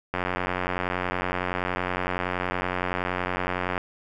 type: click train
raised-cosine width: 0.5 ms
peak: -11 dBFS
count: 331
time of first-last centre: 0.14-3.778 s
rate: 90.7 Hz
effects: none